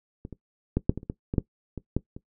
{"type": "clicks", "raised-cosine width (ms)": 3, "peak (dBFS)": [-24, -26, -10, -6, -19, -30, -16, -16, -8, -21, -11, -26], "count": 12, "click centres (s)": [0.251, 0.327, 0.77, 0.895, 0.976, 1.031, 1.099, 1.339, 1.382, 1.777, 1.966, 2.165], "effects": ["noise-tail reverb RT60 0.1 s tail -18 dB re dry"]}